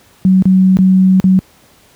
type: tone with dropouts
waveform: sine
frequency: 187.7 Hz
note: F#3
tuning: 25 cents sharp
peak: -5 dBFS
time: 0.25-1.39 s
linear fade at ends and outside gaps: 0 ms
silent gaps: 0.423-0.455 / 0.77-0.788 / 1.2-1.241 s
effects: pink hiss -47 dBFS RMS until 1.95 s + high-pass 60 Hz 12 dB/octave